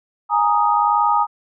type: chord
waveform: sine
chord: Ab suspended second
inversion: none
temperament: equal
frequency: 830.6 / 932.3 / 1244.5 Hz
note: Ab5 / Bb5 / Eb6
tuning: 0 / 0 / 0 cents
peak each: -18 dBFS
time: 0.29-1.27 s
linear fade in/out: 50 ms
effects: none